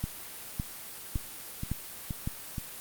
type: two click trains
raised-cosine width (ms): 5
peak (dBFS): -18 / -21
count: 5 / 4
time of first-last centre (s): 0.04-2.275 / 1.16-2.582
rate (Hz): 1.79 / 2.11
effects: white hiss -43 dBFS RMS until 2.8 s + Opus 32 kbps